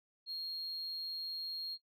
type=tone; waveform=sine; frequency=4255 Hz; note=C8; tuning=28 cents sharp; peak=-36 dBFS; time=0.26-1.78 s; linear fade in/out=50 ms; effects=noise-tail reverb RT60 0.1 s tail -25 dB re dry + tanh soft clip ceiling -37 dBFS